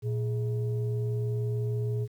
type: tone pair together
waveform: sine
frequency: 117.06 / 417.6 Hz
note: A#2 / G#4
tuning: +8 / +10 cents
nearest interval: octave + minor seventh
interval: 2202 cents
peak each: -26 / -34 dBFS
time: 0.02-2.08 s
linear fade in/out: 50 ms
effects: tanh soft clip ceiling -22 dBFS + 10-bit